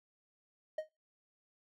triangle tone with exponential decay, 622.3 Hz, D#5, in tune, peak -29 dBFS, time 0.78-0.89 s, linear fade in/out 5 ms, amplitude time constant 23 ms, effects noise-tail reverb RT60 0.2 s tail -22 dB re dry

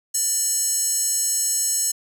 square tone with high-pass filter, 597 Hz, D5, 28 cents sharp, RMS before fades -22 dBFS, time 0.14-1.92 s, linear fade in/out 10 ms, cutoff 7400 Hz, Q 4.7, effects none

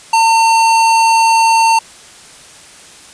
square tone, 905 Hz, A5, 48 cents sharp, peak -8 dBFS, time 0.13-1.79 s, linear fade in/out 5 ms, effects white hiss -38 dBFS RMS until 3.13 s + resampled to 22050 Hz

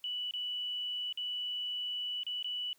sine tone with dropouts, 2960 Hz, F#7, in tune, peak -34 dBFS, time 0.04-2.73 s, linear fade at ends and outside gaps 1 ms, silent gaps 0.31-0.337 / 1.126-1.174 / 2.233-2.266 / 2.427-2.444 s, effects white hiss -69 dBFS RMS until 2.78 s

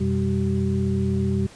sine tone cluster, 89.4 / 125.1 / 197.5 / 382.6 Hz, F2 / B2 / G3 / G4, +41 / +23 / +13 / -42 cents, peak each -25 / -26 / -23 / -29 dBFS, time 0-1.47 s, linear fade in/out 10 ms, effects pink hiss -47 dBFS RMS until 1.55 s + resampled to 22050 Hz

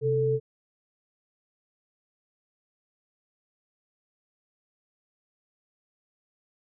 sine tone pair together, 130.99 / 441 Hz, C3 / A4, +2 / +4 cents, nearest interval octave + major sixth, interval 2102 cents, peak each -27 / -23 dBFS, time 0.01-0.4 s, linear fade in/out 50 ms, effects none

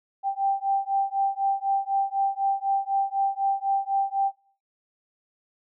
sine beating tone pair, 784 / 788 Hz, G5 / G5, 0 / +9 cents, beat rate 4 Hz, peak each -25 / -25 dBFS, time 0.23-4.32 s, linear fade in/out 50 ms, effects noise-tail reverb RT60 0.4 s tail -18 dB re dry

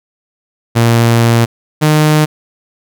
sawtooth tone pair in turn, 116.54 / 153 Hz, A#2 / D#3, 0 / -29 cents, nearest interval perfect fourth, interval 471 cents, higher second, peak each -3 dBFS, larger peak neither, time 0.75-1.46 / 1.81-2.26 s, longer first, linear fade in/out 20 ms, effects none

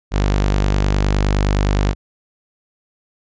sawtooth tone, 49.7 Hz, G1, 25 cents sharp, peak -10 dBFS, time 0.11-1.95 s, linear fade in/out 50 ms, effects resampled to 16000 Hz

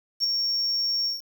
sine tone with ADSR envelope, 5510 Hz, F8, 24 cents flat, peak -16 dBFS, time 0.2-1.22 s, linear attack 42 ms, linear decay 4 ms, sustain -6 dB, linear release 160 ms, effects tanh soft clip ceiling -17 dBFS + 7-bit

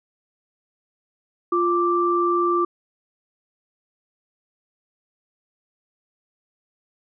sine tone pair together, 349.1 / 1174.2 Hz, F4 / D6, -1 / -1 cents, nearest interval octave + major sixth, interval 2100 cents, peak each -20 dBFS, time 1.52-2.65 s, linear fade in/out 5 ms, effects none

